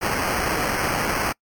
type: noise with sample-and-hold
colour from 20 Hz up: violet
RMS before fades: -23 dBFS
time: 0.01-1.33 s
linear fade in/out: 20 ms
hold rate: 3675 Hz
effects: noise-tail reverb RT60 0.1 s tail -26 dB re dry + MP3 96 kbps